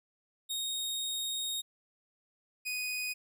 sawtooth tone pair in turn, 3729 / 2489 Hz, A#7 / D#7, 0 / 0 cents, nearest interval perfect fifth, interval 700 cents, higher first, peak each -30 / -30 dBFS, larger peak neither, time 0.49-1.62 / 2.65-3.14 s, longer first, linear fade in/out 20 ms, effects none

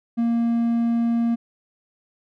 triangle tone, 233.1 Hz, A#3, in tune, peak -16 dBFS, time 0.17-1.36 s, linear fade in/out 20 ms, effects none

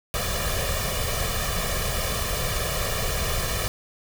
pink noise with comb filter, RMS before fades -26 dBFS, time 0.14-3.68 s, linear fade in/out 0 ms, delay 1.7 ms, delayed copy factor +0.8, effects none

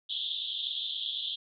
white band-pass noise, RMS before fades -35 dBFS, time 0.09-1.36 s, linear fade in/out 10 ms, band 3200 to 3700 Hz, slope 96 dB/octave, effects none

